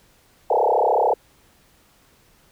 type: tone with frequency modulation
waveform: sine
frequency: 666 Hz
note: E5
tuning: 18 cents sharp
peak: -15 dBFS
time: 0.5-1.14 s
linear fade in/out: 5 ms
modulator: 33.8 Hz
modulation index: 6.8
effects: pink hiss -57 dBFS RMS until 2.51 s